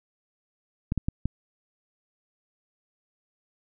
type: clicks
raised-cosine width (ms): 5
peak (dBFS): -13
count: 4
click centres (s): 0.921 / 0.977 / 1.085 / 1.256
effects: none